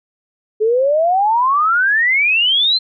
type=exponential sweep; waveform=sine; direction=up; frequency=420.9 to 4186 Hz; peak=-11 dBFS; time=0.6-2.79 s; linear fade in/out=20 ms; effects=none